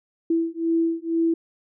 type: beating tone pair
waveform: sine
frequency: 329.6 / 331.7 Hz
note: E4 / E4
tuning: 0 / +11 cents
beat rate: 2.1 Hz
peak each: -23 dBFS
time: 0.3-1.34 s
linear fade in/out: 5 ms
effects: none